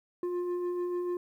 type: tone with frequency modulation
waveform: sine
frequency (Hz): 354.9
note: F4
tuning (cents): +28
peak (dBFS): -28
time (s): 0.23-1.17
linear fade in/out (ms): 2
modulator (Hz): 703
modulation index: 0.33
effects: tanh soft clip ceiling -27 dBFS + 11-bit